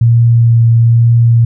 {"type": "tone with vibrato", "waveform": "sine", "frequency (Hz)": 116.54, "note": "A#2", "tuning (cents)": 0, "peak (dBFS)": -4, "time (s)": [0.01, 1.45], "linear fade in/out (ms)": 5, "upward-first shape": "triangle", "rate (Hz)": 1.1, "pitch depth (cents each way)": 15, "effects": []}